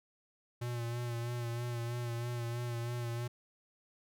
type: tone with vibrato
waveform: square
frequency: 119.2 Hz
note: A#2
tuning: 39 cents sharp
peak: -36 dBFS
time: 0.61-3.28 s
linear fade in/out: 10 ms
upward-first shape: sine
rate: 3.1 Hz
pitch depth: 34 cents each way
effects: none

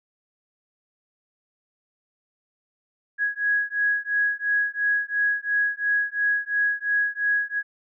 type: beating tone pair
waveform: sine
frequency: 1661.2 / 1664.1 Hz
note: G#6 / G#6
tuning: 0 / +3 cents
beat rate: 2.9 Hz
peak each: -24 dBFS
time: 3.18-7.63 s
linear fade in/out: 50 ms
effects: none

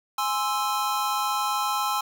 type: chord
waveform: square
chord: Ab augmented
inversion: none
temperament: equal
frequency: 830.6 / 1046.5 / 1318.5 Hz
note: Ab5 / C6 / E6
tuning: 0 / 0 / 0 cents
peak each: -29 dBFS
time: 0.18-2.01 s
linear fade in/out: 5 ms
effects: none

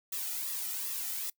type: noise with flanger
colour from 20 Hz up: blue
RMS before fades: -36 dBFS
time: 0.12-1.3 s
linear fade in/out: 5 ms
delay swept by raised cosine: 1.3 to 1.85 ms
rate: 2.6 Hz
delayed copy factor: -0.65
effects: noise-tail reverb RT60 0.1 s tail -23 dB re dry

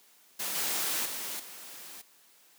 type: noise with level steps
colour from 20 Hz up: white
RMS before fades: -34 / -31 / -37 / -46 dBFS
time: 0.39-2.02 s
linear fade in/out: 10 ms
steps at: 0.55 / 1.05 / 1.39 s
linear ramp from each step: 10 ms
effects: white hiss -61 dBFS RMS until 2.58 s + high-pass 200 Hz 12 dB/octave

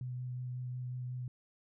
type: tone with vibrato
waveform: sine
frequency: 125.4 Hz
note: B2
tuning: 27 cents sharp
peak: -37 dBFS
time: 0.01-1.28 s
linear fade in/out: 2 ms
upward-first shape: sine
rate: 5.5 Hz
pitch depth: 12 cents each way
effects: none

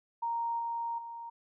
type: tone with level steps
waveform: sine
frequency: 931 Hz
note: A#5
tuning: 2 cents flat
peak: -30 / -32 / -40 dBFS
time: 0.22-1.3 s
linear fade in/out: 10 ms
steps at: 0.59 / 0.98 s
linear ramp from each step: 5 ms
effects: none

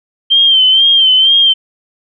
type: tone with vibrato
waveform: sine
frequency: 3136 Hz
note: G7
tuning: in tune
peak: -5 dBFS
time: 0.3-1.54 s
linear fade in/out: 20 ms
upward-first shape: sine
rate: 2.1 Hz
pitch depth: 59 cents each way
effects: none

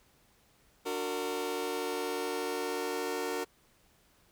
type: chord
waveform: sawtooth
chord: D augmented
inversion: none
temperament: just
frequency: 293.7 / 367.1 / 458.9 Hz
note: D4 / F#4 / A#4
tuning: 0 / -14 / -27 cents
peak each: -36 / -33 / -31 dBFS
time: 0.85-3.45 s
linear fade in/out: 20 ms
effects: pink hiss -66 dBFS RMS until 4.31 s

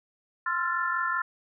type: chord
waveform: sine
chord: F major seventh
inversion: second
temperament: equal with one note detuned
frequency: 1046.5 / 1351.7 / 1396.9 / 1760 Hz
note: C6 / E6 / F6 / A6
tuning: 0 / +43 / 0 / 0 cents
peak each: -31 dBFS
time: 0.46-1.22 s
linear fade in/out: 5 ms
effects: none

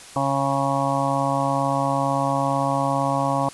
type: harmonic tone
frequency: 137.8 Hz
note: C#3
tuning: 10 cents flat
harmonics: 1 / 2 / 4 / 5 / 6 / 7 / 8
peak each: -27 / -27 / -27 / -27 / -27 / -27 / -27 dBFS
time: 0.16-3.49 s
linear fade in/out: 2 ms
effects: white hiss -42 dBFS RMS until 3.53 s + resampled to 24000 Hz

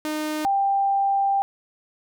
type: tone pair in turn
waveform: sawtooth / sine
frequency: 306.5 / 790.4 Hz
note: D#4 / G5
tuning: -26 / +14 cents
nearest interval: octave + major third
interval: 1640 cents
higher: second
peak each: -21 / -18 dBFS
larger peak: second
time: 0.05-0.45 / 0.45-1.42 s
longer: second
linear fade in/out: 0 ms
effects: none

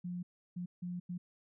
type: tone bursts at uneven times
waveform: sine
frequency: 177.5 Hz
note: F3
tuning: 28 cents sharp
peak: -37 dBFS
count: 4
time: 0.04-0.23 / 0.56-0.66 / 0.82-1 / 1.09-1.18 s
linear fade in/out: 10 ms
effects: none

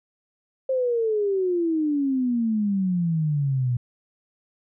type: exponential sweep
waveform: sine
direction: down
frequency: 533 to 120 Hz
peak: -20 dBFS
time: 0.69-3.77 s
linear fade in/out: 5 ms
effects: none

